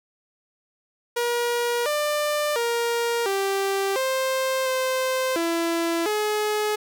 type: tone with pitch steps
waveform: sawtooth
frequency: 477.4 / 595 / 469.6 / 391.8 / 525 / 519 / 335 / 423.2 Hz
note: A#4 / D5 / A#4 / G4 / C5 / C5 / E4 / G#4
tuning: +41 / +22 / +13 / -1 / +6 / -14 / +28 / +33 cents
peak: -18 dBFS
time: 1.16-6.76 s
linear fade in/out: 10 ms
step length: 700 ms
effects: none